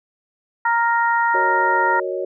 harmonic tone, 466.2 Hz, A#4, in tune, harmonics 2 / 3 / 4, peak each -17 / -21 / -23 dBFS, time 0.65-2 s, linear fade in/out 5 ms
sine chord, D# minor seventh, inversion first, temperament equal, 370 / 466.2 / 554.4 / 622.3 Hz, F#4 / A#4 / C#5 / D#5, 0 / 0 / 0 / 0 cents, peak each -25 / -30 / -26 / -31 dBFS, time 1.34-2.25 s, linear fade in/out 5 ms
effects none

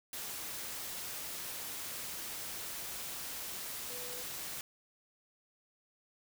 sine tone in noise, 493.9 Hz, B4, in tune, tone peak -49 dBFS, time 3.9-4.23 s, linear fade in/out 2 ms, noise white, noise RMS -42 dBFS, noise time 0.13-4.61 s, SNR -10 dB, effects none

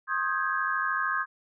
sine chord, Ab major seventh, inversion first, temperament equal with one note detuned, 1072.8 / 1244.5 / 1568 / 1661.2 Hz, C6 / Eb6 / G6 / Ab6, +43 / 0 / 0 / 0 cents, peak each -31 dBFS, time 0.07-1.26 s, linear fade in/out 50 ms, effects none

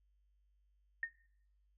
sine tone with exponential decay, 1837 Hz, A#6, 26 cents flat, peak -31 dBFS, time 1.03-1.12 s, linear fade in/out 2 ms, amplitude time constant 18 ms, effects noise-tail reverb RT60 0.7 s tail -21 dB re dry + added 50 Hz sine -70 dBFS peak until 1.77 s

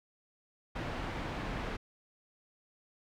pink low-pass noise, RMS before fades -38 dBFS, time 0.75-1.77 s, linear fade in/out 10 ms, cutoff 2400 Hz, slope 12 dB/octave, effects none

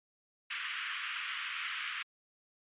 white band-pass noise, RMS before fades -39 dBFS, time 0.5-2.03 s, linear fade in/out 10 ms, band 1200 to 3200 Hz, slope 48 dB/octave, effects resampled to 8000 Hz

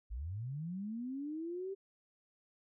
sine linear sweep, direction up, 48 to 395.7 Hz, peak -38 dBFS, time 0.1-1.75 s, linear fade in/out 20 ms, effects none

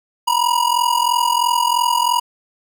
square ring-modulated tone, 964 Hz, B5, 42 cents flat, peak -12 dBFS, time 0.27-2.2 s, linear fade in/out 10 ms, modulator 21.5 Hz, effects none

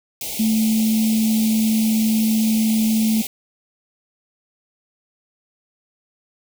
white band-stop noise, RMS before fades -28 dBFS, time 0.21-3.27 s, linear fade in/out 2 ms, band 870 to 2100 Hz, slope 96 dB/octave
sine tone, 220 Hz, A3, in tune, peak -15 dBFS, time 0.39-3.22 s, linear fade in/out 10 ms
effects none

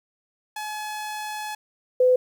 sawtooth / sine tone pair in turn, 850 / 505.4 Hz, G#5 / B4, +40 / +40 cents, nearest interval major sixth, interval 900 cents, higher first, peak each -26 / -14 dBFS, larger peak second, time 0.56-1.55 / 2-2.16 s, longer first, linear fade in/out 5 ms, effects 9-bit

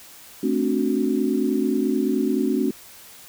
sine chord, D dominant seventh, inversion second, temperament equal with one note detuned, 220 / 264.4 / 293.7 / 370 Hz, A3 / C4 / D4 / F#4, 0 / +18 / 0 / 0 cents, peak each -25 / -23 / -25 / -25 dBFS, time 0.43-2.71 s, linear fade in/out 5 ms, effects white hiss -45 dBFS RMS until 3.28 s

